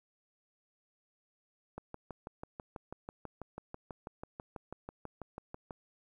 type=click train; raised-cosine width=1 ms; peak=-28 dBFS; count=25; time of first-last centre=1.78-5.708 s; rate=6.11 Hz; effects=11-bit